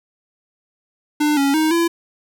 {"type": "tone with pitch steps", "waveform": "square", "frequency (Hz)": [299, 278.1, 313.6, 337.2], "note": ["D4", "C#4", "D#4", "E4"], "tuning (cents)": [31, 6, 14, 39], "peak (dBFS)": -15, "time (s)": [1.2, 1.88], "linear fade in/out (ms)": 10, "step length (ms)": 170, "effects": []}